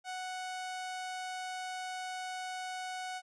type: tone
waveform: sawtooth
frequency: 740 Hz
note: F#5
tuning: in tune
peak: -34 dBFS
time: 0.04-3.22 s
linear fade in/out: 50 ms
effects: resampled to 22050 Hz